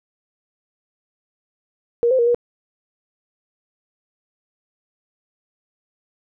sine tone with pitch steps, 472.5 / 519 / 471.4 / 480.1 Hz, A#4 / C5 / A#4 / B4, +23 / -14 / +19 / -49 cents, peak -13 dBFS, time 2.03-2.346 s, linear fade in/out 0 ms, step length 79 ms, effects none

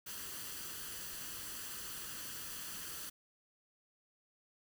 white noise with comb filter, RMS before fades -45 dBFS, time 0.06-3.1 s, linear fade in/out 10 ms, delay 0.66 ms, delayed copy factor +0.55, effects none

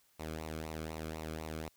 sawtooth tone with flanger, 79 Hz, D#2, 27 cents sharp, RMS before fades -42 dBFS, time 0.19-1.69 s, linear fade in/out 10 ms, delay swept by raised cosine 0.6 to 1.11 ms, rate 4 Hz, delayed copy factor -0.7, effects white hiss -70 dBFS RMS until 1.76 s

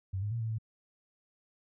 sine tone with pitch steps, 95.4 / 103.9 / 116.6 / 112.2 / 110.6 Hz, G2 / G#2 / A#2 / A2 / A2, -47 / +1 / +1 / +34 / +9 cents, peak -31 dBFS, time 0.13-0.585 s, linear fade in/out 10 ms, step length 91 ms, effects none

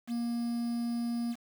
triangle tone with quantisation, 236 Hz, A#3, 22 cents sharp, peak -28 dBFS, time 0.07-1.36 s, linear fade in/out 50 ms, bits 8, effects none

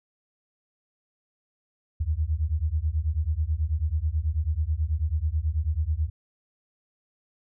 sine beating tone pair, 73.42 / 82.62 Hz, D2 / E2, 0 / +4 cents, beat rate 9.2 Hz, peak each -26 dBFS, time 2-6.1 s, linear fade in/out 10 ms, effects none

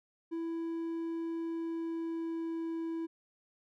triangle tone with pitch glide, 331 to 328.9 Hz, E4 to E4, +7 to -4 cents, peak -32 dBFS, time 0.31-3.07 s, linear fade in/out 20 ms, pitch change -11 cents, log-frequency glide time 1.39-2.85 s, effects none

